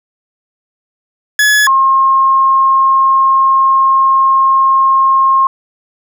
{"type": "tone pair in turn", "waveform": ["40% pulse", "sine"], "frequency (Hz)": [1700, 1070.9], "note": ["G#6", "C6"], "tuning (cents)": [40, 40], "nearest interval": "minor sixth", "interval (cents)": 800, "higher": "first", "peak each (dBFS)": -6, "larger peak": "neither", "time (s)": [[1.39, 1.67], [1.67, 5.47]], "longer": "second", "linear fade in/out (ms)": 2, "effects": []}